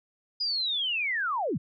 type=linear sweep; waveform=sine; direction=down; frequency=4978 to 99 Hz; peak=-26 dBFS; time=0.4-1.58 s; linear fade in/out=10 ms; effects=none